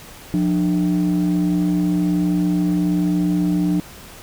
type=tone pair together; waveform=sine; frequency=177.91 / 299.2 Hz; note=F3 / D4; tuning=+32 / +32 cents; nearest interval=major sixth; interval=900 cents; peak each=-16 / -17 dBFS; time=0.34-3.8 s; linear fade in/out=0 ms; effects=tanh soft clip ceiling -12 dBFS + pink hiss -40 dBFS RMS until 4.22 s